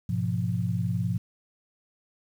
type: chord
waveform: sine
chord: F diminished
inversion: first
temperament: equal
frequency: 103.83 / 123.47 / 174.61 Hz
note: Ab2 / Cb3 / F3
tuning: 0 / 0 / 0 cents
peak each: -29 dBFS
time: 0.09-1.18 s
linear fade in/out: 5 ms
effects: 9-bit